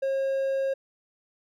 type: tone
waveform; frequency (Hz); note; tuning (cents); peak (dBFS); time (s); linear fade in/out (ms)
triangle; 540; C#5; -45; -22; 0.02-0.74; 10
effects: none